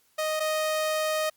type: tone pair in turn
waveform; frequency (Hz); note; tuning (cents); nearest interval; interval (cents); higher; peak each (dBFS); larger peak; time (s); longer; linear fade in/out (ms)
sawtooth; 622.3 / 622.3; D#5 / D#5; 0 / 0; unison; 0; neither; -22 / -21; second; 0.18-0.4 / 0.4-1.3; second; 10
effects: white hiss -66 dBFS RMS until 1.36 s + Opus 48 kbps